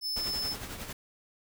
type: tone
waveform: 45% pulse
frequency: 5250 Hz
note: E8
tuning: 8 cents flat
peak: -31 dBFS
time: 0.01-0.56 s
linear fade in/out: 50 ms
type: noise with tremolo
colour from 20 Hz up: pink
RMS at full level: -38 dBFS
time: 0.16-0.93 s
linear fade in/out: 5 ms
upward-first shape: triangle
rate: 11 Hz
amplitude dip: 60%
effects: none